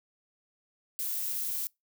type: noise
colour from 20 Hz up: violet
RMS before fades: -33 dBFS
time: 0.99-1.67 s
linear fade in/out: 0 ms
effects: noise-tail reverb RT60 0.2 s tail -26 dB re dry